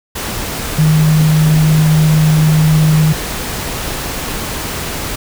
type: tone in noise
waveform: sine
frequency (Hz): 155.56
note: D#3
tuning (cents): 0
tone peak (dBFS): -7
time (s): 0.78-3.13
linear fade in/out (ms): 10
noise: pink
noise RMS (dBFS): -21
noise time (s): 0.15-5.16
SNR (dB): +11
effects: none